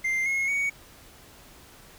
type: tone with pitch steps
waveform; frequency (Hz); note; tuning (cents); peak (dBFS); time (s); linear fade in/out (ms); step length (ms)
triangle; 2093 / 2164 / 2238; C7 / C#7 / C#7; 0 / -42 / +16; -22; 0.04-0.7; 10; 220
effects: pink hiss -51 dBFS RMS until 1.98 s